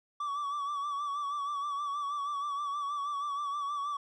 triangle tone with vibrato, 1149 Hz, D6, 38 cents flat, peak -30 dBFS, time 0.2-3.97 s, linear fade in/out 5 ms, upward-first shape sine, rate 6.3 Hz, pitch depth 51 cents each way, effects resampled to 22050 Hz

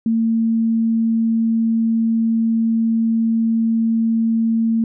sine tone, 226.4 Hz, A3, 50 cents sharp, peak -14 dBFS, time 0.06-4.84 s, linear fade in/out 2 ms, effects none

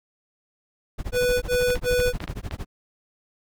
brown noise with tremolo, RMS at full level -27 dBFS, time 0.98-2.66 s, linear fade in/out 10 ms, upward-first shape sine, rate 13 Hz, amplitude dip 100%
square tone bursts, 493.9 Hz, B4, in tune, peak -20 dBFS, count 3, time 1.12-2.132 s, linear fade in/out 50 ms, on 300 ms, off 56 ms
clicks, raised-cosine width 0.3 ms, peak -17 dBFS, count 7, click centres 1.704 / 1.756 / 2.002 / 2.204 / 2.24 / 2.278 / 2.511 s
effects none

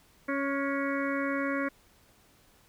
harmonic tone with a mistuned harmonic, 277.2 Hz, C#4, in tune, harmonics 1 / 2 / 4 / 5 / 6 / 7 / 8, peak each -31 / -34 / -37 / -38 / -39 / -39 / -40 dBFS, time 0.28-1.69 s, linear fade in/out 10 ms, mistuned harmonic 5, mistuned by +33 cents, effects pink hiss -62 dBFS RMS until 2.68 s

